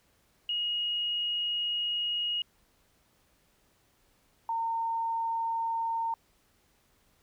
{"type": "tone pair in turn", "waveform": "sine", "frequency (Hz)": [2881, 913], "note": ["F#7", "A#5"], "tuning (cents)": [-47, -36], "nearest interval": "octave + minor sixth", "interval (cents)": 1989, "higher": "first", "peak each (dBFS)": -28, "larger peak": "neither", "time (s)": [[0.49, 2.42], [4.49, 6.14]], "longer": "first", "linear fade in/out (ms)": 2, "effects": ["pink hiss -68 dBFS RMS until 7.22 s"]}